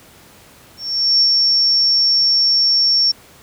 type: tone with ADSR envelope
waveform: sine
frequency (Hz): 5470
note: F8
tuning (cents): -37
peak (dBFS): -9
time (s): 0.77-3.12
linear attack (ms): 440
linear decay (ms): 64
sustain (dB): -2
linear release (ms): 12
effects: pink hiss -45 dBFS RMS until 3.42 s + high-pass 60 Hz 12 dB/octave